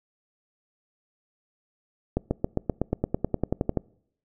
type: accelerating click train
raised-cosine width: 2 ms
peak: -10 dBFS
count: 16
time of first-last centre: 2.17-3.773 s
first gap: 140 ms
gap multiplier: 0.96
effects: noise-tail reverb RT60 0.7 s tail -25 dB re dry